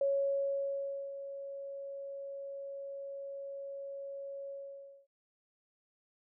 sine tone with ADSR envelope, 554.4 Hz, C#5, in tune, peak -27 dBFS, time 0.01-5.07 s, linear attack 3 ms, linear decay 1100 ms, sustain -13 dB, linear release 570 ms, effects none

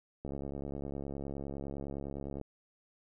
click train, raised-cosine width 2 ms, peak -27 dBFS, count 152, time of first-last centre 0.25-2.413 s, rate 69.8 Hz, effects none

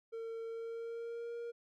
triangle tone with pitch glide, 454.7 to 469.9 Hz, A#4 to A#4, -43 to +14 cents, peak -38 dBFS, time 0.12-1.52 s, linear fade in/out 20 ms, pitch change +57 cents, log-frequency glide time 0.45-1.35 s, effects none

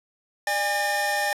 45% pulse tone cluster, 596 / 816 / 1809 Hz, D5 / G#5 / A6, +25 / -31 / +48 cents, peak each -30 / -26 / -26 dBFS, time 0.47-1.33 s, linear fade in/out 2 ms, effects resampled to 32000 Hz

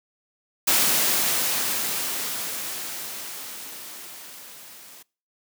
white noise with level ramp, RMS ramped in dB -19 to -46 dBFS, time 0.67-5.03 s, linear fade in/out 10 ms, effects noise-tail reverb RT60 0.4 s tail -25 dB re dry + high-pass 150 Hz 12 dB/octave

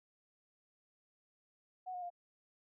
sine tone with pitch steps, 739 / 720.5 / 702.4 Hz, F#5 / F#5 / F5, -2 / -46 / +10 cents, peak -40 dBFS, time 1.86-2.103 s, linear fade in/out 20 ms, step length 81 ms, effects none

